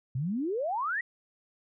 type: exponential sweep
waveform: sine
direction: up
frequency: 119.9 to 1975.5 Hz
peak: -28 dBFS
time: 0.15-1.01 s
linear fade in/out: 5 ms
effects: none

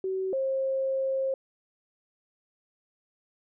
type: tone pair in turn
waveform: sine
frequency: 379.1 / 533.7 Hz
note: F#4 / C5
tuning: +42 / +34 cents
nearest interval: tritone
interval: 592 cents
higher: second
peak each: -27 / -25 dBFS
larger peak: second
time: 0.04-0.33 / 0.33-1.34 s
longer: second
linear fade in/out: 2 ms
effects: none

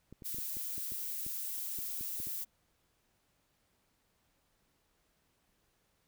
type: clicks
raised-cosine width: 3 ms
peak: -36 dBFS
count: 12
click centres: 0.126 / 0.222 / 0.345 / 0.385 / 0.569 / 0.78 / 0.921 / 1.265 / 1.788 / 2.01 / 2.201 / 2.271 s
type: noise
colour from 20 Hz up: violet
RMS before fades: -39 dBFS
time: 0.24-2.45 s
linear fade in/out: 20 ms
effects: pink hiss -75 dBFS RMS until 6.07 s

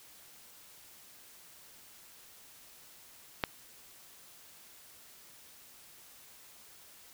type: click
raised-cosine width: 0.3 ms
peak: -12 dBFS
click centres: 3.438 s
effects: white hiss -56 dBFS RMS until 7.13 s

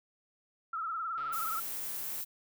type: tone with vibrato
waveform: sine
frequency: 1318.5 Hz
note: E6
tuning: in tune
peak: -33 dBFS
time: 0.73-1.6 s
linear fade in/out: 5 ms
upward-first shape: triangle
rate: 19 Hz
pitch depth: 100 cents each way
type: click train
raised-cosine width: 0.3 ms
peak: -36 dBFS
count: 149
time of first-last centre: 1.18-2.208 s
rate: 144 Hz
type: noise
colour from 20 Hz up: violet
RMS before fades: -38 dBFS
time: 1.32-2.25 s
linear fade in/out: 20 ms
effects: none

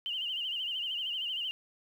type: tone with vibrato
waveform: sine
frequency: 2960 Hz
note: F#7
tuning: in tune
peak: -32 dBFS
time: 0.06-1.51 s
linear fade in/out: 0 ms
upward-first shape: sine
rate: 13 Hz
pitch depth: 100 cents each way
effects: 10-bit

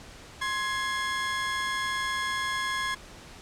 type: tone pair together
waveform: 30% pulse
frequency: 1055.2 / 1672 Hz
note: C6 / G#6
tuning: +14 / +11 cents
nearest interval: minor sixth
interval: 797 cents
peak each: -28 dBFS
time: 0.41-2.95 s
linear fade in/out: 10 ms
effects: pink hiss -47 dBFS RMS until 3.41 s + low-pass 8000 Hz 12 dB/octave

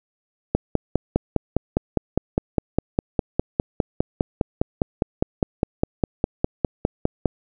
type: click train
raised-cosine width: 2 ms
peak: -4 dBFS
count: 34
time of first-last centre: 0.55-7.257 s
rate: 4.92 Hz
effects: none

